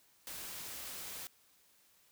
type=noise; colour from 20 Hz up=white; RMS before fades=-45 dBFS; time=0.27-1.27 s; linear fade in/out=0 ms; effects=white hiss -68 dBFS RMS until 2.11 s